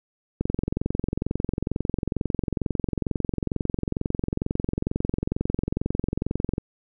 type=click train; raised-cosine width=3 ms; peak=-11 dBFS; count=138; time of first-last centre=0.41-6.581 s; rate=22.2 Hz; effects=none